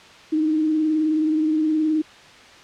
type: tone with vibrato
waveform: sine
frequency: 311.1 Hz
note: D#4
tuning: in tune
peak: -17 dBFS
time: 0.32-2.02 s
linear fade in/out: 10 ms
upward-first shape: sine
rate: 19 Hz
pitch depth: 34 cents each way
effects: white hiss -45 dBFS RMS until 2.63 s + low-pass 4000 Hz 12 dB/octave